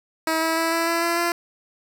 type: tone with pitch steps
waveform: 10% pulse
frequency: 321.2 / 324.7 / 328.3 / 332 / 335.6 / 339.3 / 343.1 Hz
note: E4 / E4 / E4 / E4 / E4 / F4 / F4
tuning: -45 / -26 / -7 / +12 / +31 / -50 / -31 cents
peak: -12 dBFS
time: 0.27-1.32 s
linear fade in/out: 2 ms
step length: 150 ms
effects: none